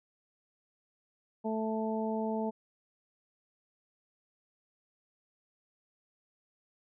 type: harmonic tone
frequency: 220 Hz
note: A3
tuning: in tune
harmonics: 1 / 2 / 3 / 4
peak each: -33 / -36 / -38 / -39 dBFS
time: 1.44-2.51 s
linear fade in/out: 20 ms
effects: none